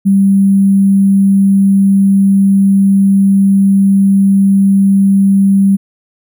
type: tone with sample-and-hold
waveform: sine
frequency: 196 Hz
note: G3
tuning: in tune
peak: -5 dBFS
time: 0.05-5.77 s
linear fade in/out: 20 ms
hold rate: 11025 Hz
effects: none